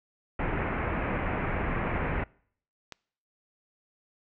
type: low-pass noise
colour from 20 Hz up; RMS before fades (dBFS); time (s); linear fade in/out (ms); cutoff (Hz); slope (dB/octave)
pink; -30; 0.39-2.24; 5; 2400; 48
type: click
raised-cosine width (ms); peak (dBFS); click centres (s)
0.2; -22; 2.923
effects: noise-tail reverb RT60 0.6 s tail -25 dB re dry